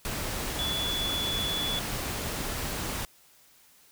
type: tone in noise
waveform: sine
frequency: 3428 Hz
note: A7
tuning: 46 cents flat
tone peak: -29 dBFS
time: 0.59-1.79 s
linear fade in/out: 0 ms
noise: pink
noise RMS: -33 dBFS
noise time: 0.05-3.05 s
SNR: +1 dB
effects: white hiss -59 dBFS RMS until 3.91 s